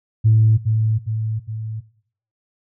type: tone with echo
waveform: sine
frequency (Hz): 110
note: A2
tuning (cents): 0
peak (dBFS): -9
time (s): 0.24-0.58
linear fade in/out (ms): 20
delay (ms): 410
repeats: 3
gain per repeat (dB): -5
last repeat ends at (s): 1.81
effects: noise-tail reverb RT60 0.6 s tail -19 dB re dry + tanh soft clip ceiling -5 dBFS